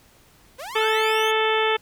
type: linear sweep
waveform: sawtooth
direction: up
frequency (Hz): 467.5 to 3355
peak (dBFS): -29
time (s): 0.58-1.32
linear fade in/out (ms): 20
type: harmonic tone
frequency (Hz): 438.6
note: A4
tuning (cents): -6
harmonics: 1 / 2 / 3 / 4 / 5 / 6 / 7 / 8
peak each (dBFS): -22 / -25 / -27 / -28 / -29 / -30 / -30 / -31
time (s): 0.75-1.77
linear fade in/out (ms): 10
effects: pink hiss -55 dBFS RMS until 1.81 s